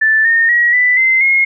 sine tone with pitch steps, 1760 / 1832.6 / 1908.2 / 1987 / 2069 / 2154 Hz, A6 / A#6 / A#6 / B6 / C7 / C7, 0 / -30 / +40 / +10 / -20 / +50 cents, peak -8 dBFS, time 0.01-1.45 s, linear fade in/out 10 ms, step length 240 ms, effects none

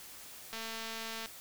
click train, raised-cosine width 0.2 ms, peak -24 dBFS, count 165, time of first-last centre 0.53-1.259 s, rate 225 Hz, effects white hiss -50 dBFS RMS until 1.4 s

